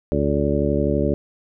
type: harmonic tone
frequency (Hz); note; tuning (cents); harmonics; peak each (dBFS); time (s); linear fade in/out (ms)
72; D2; -34; 1 / 2 / 3 / 4 / 5 / 6 / 8; -25 / -25 / -25 / -25 / -25 / -25 / -25; 0.12-1.14; 0
effects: none